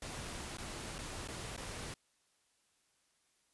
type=noise with dropouts; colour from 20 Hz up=pink; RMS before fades=-44 dBFS; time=0.02-1.94 s; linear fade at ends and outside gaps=2 ms; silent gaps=0.571-0.583 / 0.983-0.988 / 1.276-1.285 / 1.565-1.576 s; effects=white hiss -75 dBFS RMS until 3.53 s + resampled to 24000 Hz